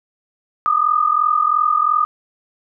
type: tone pair together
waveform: sine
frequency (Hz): 1201.6 / 1244.5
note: D6 / D#6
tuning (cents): +39 / 0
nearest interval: minor second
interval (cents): 61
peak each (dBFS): -16 / -16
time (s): 0.66-2.05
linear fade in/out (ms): 0
effects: none